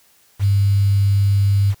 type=tone with quantisation; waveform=sine; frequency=99.6 Hz; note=G2; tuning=28 cents sharp; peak=-12 dBFS; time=0.39-1.75 s; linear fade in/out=50 ms; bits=6; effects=white hiss -55 dBFS RMS until 1.8 s